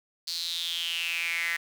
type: tone with high-pass filter sweep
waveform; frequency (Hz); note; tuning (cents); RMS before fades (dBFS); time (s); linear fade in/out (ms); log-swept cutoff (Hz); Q
sawtooth; 168.9; E3; +42; -31; 0.27-1.57; 10; 4500 to 1900; 7.5
effects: none